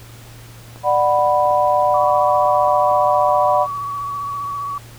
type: clicks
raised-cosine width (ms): 1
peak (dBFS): -24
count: 11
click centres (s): 0.76 / 1.188 / 1.264 / 1.455 / 1.51 / 1.825 / 2.038 / 2.455 / 2.679 / 2.915 / 3.289
type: chord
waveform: sine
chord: B minor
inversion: first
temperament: just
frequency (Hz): 592.7 / 740.8 / 987.8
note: D5 / F#5 / B5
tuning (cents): +16 / +2 / 0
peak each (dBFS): -17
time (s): 0.83-3.67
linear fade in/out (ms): 50
type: tone with vibrato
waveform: sine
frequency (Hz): 1134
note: C#6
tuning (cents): +39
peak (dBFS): -22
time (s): 1.94-4.78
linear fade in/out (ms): 2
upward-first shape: sine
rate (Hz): 15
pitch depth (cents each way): 25
effects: added 116 Hz sine -39 dBFS peak until 4.98 s + pink hiss -43 dBFS RMS until 4.98 s